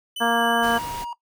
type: tone with vibrato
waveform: 45% pulse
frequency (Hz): 3000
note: F#7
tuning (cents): +23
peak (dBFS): -29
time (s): 0.16-0.78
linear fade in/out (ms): 5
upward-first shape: sine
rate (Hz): 2.5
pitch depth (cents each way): 8
type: harmonic tone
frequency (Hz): 233.1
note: A#3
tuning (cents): 0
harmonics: 1 / 2 / 3 / 4 / 5 / 6 / 7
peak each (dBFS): -26 / -27 / -24 / -25 / -27 / -32 / -24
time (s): 0.2-0.79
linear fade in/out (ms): 20
type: noise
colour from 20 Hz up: pink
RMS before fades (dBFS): -36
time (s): 0.62-1.05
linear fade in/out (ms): 20
type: tone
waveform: triangle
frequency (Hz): 950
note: A#5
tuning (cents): +33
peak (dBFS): -26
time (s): 0.77-1.13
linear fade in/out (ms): 2
effects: noise-tail reverb RT60 0.1 s tail -18 dB re dry